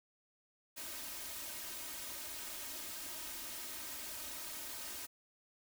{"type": "noise with comb filter", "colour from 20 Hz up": "white", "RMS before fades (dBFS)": -45, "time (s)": [0.76, 5.07], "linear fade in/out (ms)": 20, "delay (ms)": 3.2, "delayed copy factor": 0.8, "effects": []}